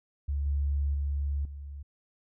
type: tone with level steps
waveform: sine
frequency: 71 Hz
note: C#2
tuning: 42 cents sharp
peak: -27 / -25 / -27 / -38 dBFS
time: 0.28-1.83 s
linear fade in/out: 10 ms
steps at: 0.46 / 0.94 / 1.45 s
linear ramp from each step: 2 ms
effects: none